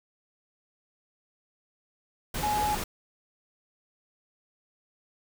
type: tone in noise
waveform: sine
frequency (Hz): 840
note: G#5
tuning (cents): +19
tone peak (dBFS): -25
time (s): 2.43-2.75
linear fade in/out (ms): 5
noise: pink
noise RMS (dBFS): -33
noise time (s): 2.34-2.84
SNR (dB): +5
effects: none